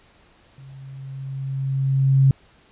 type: tone with level ramp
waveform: sine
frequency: 135 Hz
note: C#3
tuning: 45 cents flat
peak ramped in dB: -40 to -10 dBFS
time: 0.58-2.31 s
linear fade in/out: 2 ms
effects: pink hiss -55 dBFS RMS until 2.71 s + resampled to 8000 Hz